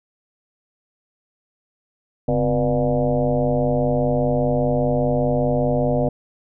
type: tone with frequency modulation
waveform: sine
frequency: 370 Hz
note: F#4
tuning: in tune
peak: -16 dBFS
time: 2.28-6.09 s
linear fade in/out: 5 ms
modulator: 115 Hz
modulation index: 2.7
effects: none